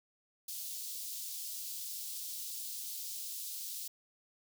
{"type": "high-pass noise", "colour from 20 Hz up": "white", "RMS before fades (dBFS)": -42, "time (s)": [0.48, 3.88], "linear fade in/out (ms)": 5, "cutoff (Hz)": 3700, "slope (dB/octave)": 24, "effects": []}